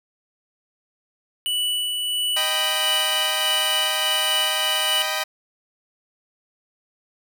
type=tone with tremolo; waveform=square; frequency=2960 Hz; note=F#7; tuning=in tune; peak=-21 dBFS; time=1.46-5.02 s; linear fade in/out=0 ms; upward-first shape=sine; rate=1.5 Hz; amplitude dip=30%
type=chord; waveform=10% pulse; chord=Eb augmented; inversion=none; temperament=equal; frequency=622.3 / 784 / 987.8 Hz; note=Eb5 / G5 / B5; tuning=0 / 0 / 0 cents; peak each=-18 / -19 / -20 dBFS; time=2.36-5.24 s; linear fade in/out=10 ms
effects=none